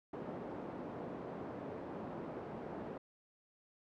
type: band-pass noise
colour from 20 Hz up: pink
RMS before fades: -45 dBFS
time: 0.13-2.98 s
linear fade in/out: 5 ms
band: 210 to 730 Hz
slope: 12 dB/octave
effects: none